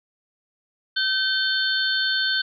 sine tone cluster, 1540 / 3093 / 3570 / 4376 Hz, G6 / G7 / A7 / C#8, -31 / -24 / +24 / -23 cents, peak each -23 / -28 / -27 / -26 dBFS, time 0.96-2.42 s, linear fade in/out 10 ms, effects none

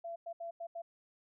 sine tone bursts at uneven times, 676 Hz, E5, 43 cents sharp, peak -39 dBFS, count 5, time 0.04-0.16 / 0.26-0.33 / 0.4-0.51 / 0.6-0.67 / 0.75-0.82 s, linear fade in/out 10 ms, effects none

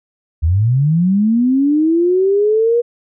sine linear sweep, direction up, 73.42 to 481.2 Hz, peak -10 dBFS, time 0.42-2.82 s, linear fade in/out 20 ms, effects none

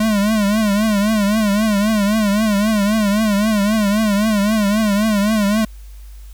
square tone with vibrato, 209.9 Hz, G#3, 19 cents sharp, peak -14 dBFS, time 0-5.65 s, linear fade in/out 5 ms, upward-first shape triangle, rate 3.8 Hz, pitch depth 120 cents each way, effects added 50 Hz sine -33 dBFS peak until 6.33 s + white hiss -51 dBFS RMS until 6.33 s

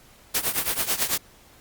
white noise with tremolo, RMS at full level -21 dBFS, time 0.34-1.18 s, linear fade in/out 10 ms, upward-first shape triangle, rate 9.1 Hz, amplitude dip 90%, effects pink hiss -53 dBFS RMS until 1.6 s + Opus 48 kbps

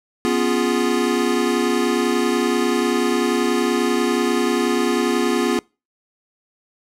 square chord, C# dominant seventh, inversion third, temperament equal, 246.9 / 277.2 / 349.2 / 415.3 Hz, B3 / C#4 / E#4 / G#4, 0 / 0 / 0 / 0 cents, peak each -22 / -26 / -22 / -24 dBFS, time 0.25-5.59 s, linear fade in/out 0 ms, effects noise-tail reverb RT60 0.3 s tail -26 dB re dry + low-pass 11000 Hz 12 dB/octave

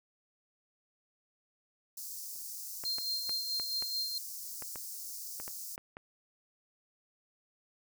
white high-pass noise, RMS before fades -43 dBFS, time 1.97-5.76 s, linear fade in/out 5 ms, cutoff 4800 Hz, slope 48 dB/octave
clicks, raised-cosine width 0.5 ms, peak -29 dBFS, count 11, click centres 2.838 / 2.984 / 3.294 / 3.598 / 3.824 / 4.623 / 4.758 / 5.4 / 5.479 / 5.779 / 5.969 s
sine tone with tremolo, 4186 Hz, C8, in tune, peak -31 dBFS, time 2.85-4.18 s, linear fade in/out 2 ms, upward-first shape sine, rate 4.6 Hz, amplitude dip 50%
effects none

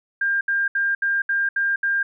sine tone bursts, 1600 Hz, G6, 35 cents sharp, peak -18 dBFS, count 7, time 0.21-2.03 s, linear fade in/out 5 ms, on 200 ms, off 70 ms, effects none

